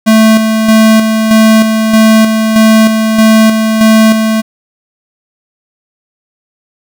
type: tone with tremolo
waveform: square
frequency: 220 Hz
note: A3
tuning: in tune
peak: -3 dBFS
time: 0.06-4.42 s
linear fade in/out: 20 ms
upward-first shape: square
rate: 1.6 Hz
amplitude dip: 45%
effects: none